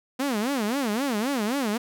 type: tone with vibrato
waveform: sawtooth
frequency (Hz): 242.3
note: B3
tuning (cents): -33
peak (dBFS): -20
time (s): 0.19-1.78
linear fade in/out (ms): 10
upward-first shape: sine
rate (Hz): 3.8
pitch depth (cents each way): 290
effects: none